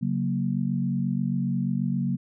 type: chord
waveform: sine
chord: F# major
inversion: second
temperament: equal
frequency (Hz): 138.59 / 185 / 233.1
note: C#3 / F#3 / A#3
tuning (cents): 0 / 0 / 0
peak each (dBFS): -28 / -27 / -28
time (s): 0.01-2.17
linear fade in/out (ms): 20
effects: none